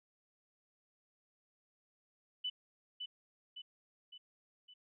sine tone with echo, 2989 Hz, F#7, 17 cents sharp, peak -35 dBFS, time 2.44-2.5 s, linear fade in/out 10 ms, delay 560 ms, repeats 4, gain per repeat -5 dB, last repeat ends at 4.74 s, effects none

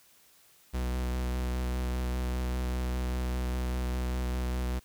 45% pulse tone with vibrato, 62.4 Hz, B1, 19 cents sharp, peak -29 dBFS, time 0.73-4.8 s, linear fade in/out 20 ms, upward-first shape square, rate 5 Hz, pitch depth 11 cents each way, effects white hiss -61 dBFS RMS until 4.84 s

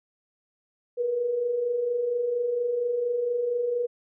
sine tone pair together, 460 / 484.3 Hz, A#4 / B4, -23 / -34 cents, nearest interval minor second, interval 89 cents, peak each -34 / -24 dBFS, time 0.97-3.87 s, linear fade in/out 20 ms, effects none

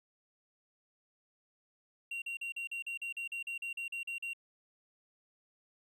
triangle tone bursts, 2754 Hz, F7, 25 cents flat, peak -35 dBFS, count 15, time 2.11-4.334 s, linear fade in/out 5 ms, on 110 ms, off 41 ms, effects none

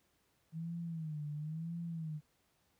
sine tone with vibrato, 158.6 Hz, D#3, 33 cents sharp, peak -38 dBFS, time 0.52-2.21 s, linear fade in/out 50 ms, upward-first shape sine, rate 0.98 Hz, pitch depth 120 cents each way, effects pink hiss -75 dBFS RMS until 2.79 s + high-pass 60 Hz 12 dB/octave

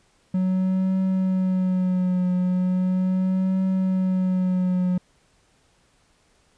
triangle tone with vibrato, 185 Hz, F#3, in tune, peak -17 dBFS, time 0.34-4.98 s, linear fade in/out 5 ms, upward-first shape triangle, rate 0.38 Hz, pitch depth 39 cents each way, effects pink hiss -62 dBFS RMS until 6.57 s + resampled to 22050 Hz

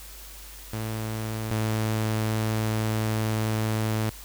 sawtooth tone pair in turn, 110 / 109.47 Hz, A2 / A2, 0 / -8 cents, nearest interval unison, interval 8 cents, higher first, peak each -25 / -20 dBFS, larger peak second, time 0.73-1.51 / 1.51-4.1 s, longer second, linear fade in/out 5 ms, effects added 50 Hz sine -44 dBFS peak until 4.24 s + white hiss -45 dBFS RMS until 4.24 s

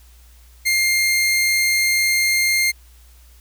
sawtooth tone, 2114 Hz, C7, 17 cents sharp, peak -12 dBFS, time 0.65-2.72 s, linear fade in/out 20 ms, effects added 60 Hz sine -45 dBFS peak until 3.4 s + white hiss -54 dBFS RMS until 3.4 s

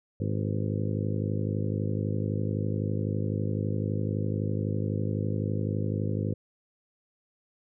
harmonic tone with a mistuned harmonic, 51.91 Hz, G#1, in tune, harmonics 2 / 3 / 4 / 5 / 6 / 7 / 8 / 9 / 10, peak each -29 / -33 / -35 / -37 / -39 / -40 / -41 / -42 / -43 dBFS, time 0.2-6.34 s, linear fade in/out 5 ms, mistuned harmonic 9, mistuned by +46 cents, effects none

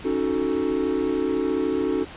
triangle chord, D# half-diminished seventh, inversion third, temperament equal, 277.2 / 311.1 / 370 / 440 Hz, C#4 / D#4 / F#4 / A4, 0 / 0 / 0 / 0 cents, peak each -25 / -25 / -24 / -25 dBFS, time 0.04-2.05 s, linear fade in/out 20 ms, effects pink hiss -40 dBFS RMS until 2.16 s + resampled to 8000 Hz

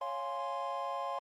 triangle chord, Db major seventh, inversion none, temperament equal, 554.4 / 698.5 / 830.6 / 1046.5 Hz, Db5 / F5 / Ab5 / C6, 0 / 0 / 0 / 0 cents, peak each -39 / -39 / -40 / -36 dBFS, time 0.01-1.19 s, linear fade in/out 5 ms, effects Opus 24 kbps

